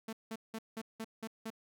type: tone bursts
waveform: sawtooth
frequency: 222.9 Hz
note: A3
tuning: 23 cents sharp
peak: -35 dBFS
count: 7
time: 0.08-1.503 s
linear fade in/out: 5 ms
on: 49 ms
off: 180 ms
effects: none